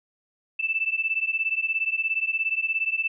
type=beating tone pair; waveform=sine; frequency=2637 / 2654 Hz; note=E7 / E7; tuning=0 / +11 cents; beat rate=17 Hz; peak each=-26 dBFS; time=0.59-3.08 s; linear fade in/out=10 ms; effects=none